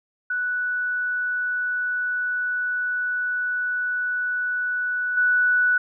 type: tone with level steps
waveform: sine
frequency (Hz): 1480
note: F#6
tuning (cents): 0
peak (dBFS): -22 / -16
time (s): 0.3-5.78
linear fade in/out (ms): 5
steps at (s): 5.17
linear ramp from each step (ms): 5
effects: none